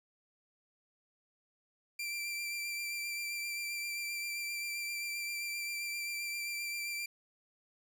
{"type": "tone with vibrato", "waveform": "sawtooth", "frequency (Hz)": 2356, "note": "D7", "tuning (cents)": 5, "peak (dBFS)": -33, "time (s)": [1.99, 7.06], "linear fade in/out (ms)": 5, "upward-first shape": "sine", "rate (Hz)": 7.6, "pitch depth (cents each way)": 19, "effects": []}